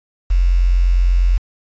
sine tone with quantisation, 44.26 Hz, F1, 24 cents sharp, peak -10 dBFS, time 0.3-1.38 s, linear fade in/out 10 ms, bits 6, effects resampled to 16000 Hz

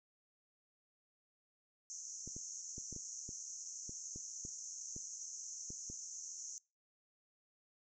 pink band-pass noise, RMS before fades -48 dBFS, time 1.9-6.58 s, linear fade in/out 0 ms, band 5900 to 6900 Hz, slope 96 dB/octave
clicks, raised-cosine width 3 ms, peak -37 dBFS, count 12, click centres 2.276 / 2.365 / 2.781 / 2.927 / 2.963 / 3.291 / 3.894 / 4.16 / 4.451 / 4.964 / 5.704 / 5.9 s
effects noise-tail reverb RT60 0.3 s tail -25 dB re dry

